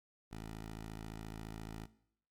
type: tone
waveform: 10% pulse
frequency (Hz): 54.4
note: A1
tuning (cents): -19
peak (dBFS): -36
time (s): 0.31-1.86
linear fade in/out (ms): 10
effects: noise-tail reverb RT60 0.7 s tail -18 dB re dry + MP3 96 kbps